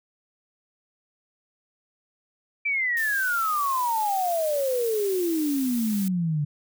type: exponential sweep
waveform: sine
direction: down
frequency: 2351 to 143.6 Hz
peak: -22 dBFS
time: 2.65-6.45 s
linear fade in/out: 10 ms
type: noise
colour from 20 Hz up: blue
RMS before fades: -36 dBFS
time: 2.97-6.08 s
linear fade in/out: 0 ms
effects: none